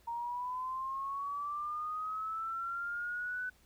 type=linear sweep; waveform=sine; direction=up; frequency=928 to 1506 Hz; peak=-35 dBFS; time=0.07-3.5 s; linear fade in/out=10 ms; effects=added 60 Hz sine -69 dBFS peak until 3.65 s + pink hiss -67 dBFS RMS until 3.65 s